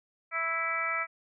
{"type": "harmonic tone", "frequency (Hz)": 329.6, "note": "E4", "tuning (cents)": 0, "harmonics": [2, 3, 4, 5, 6, 7], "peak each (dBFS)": [-40, -44, -32, -41, -34, -33], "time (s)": [0.31, 1.07], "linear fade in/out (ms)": 50, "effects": []}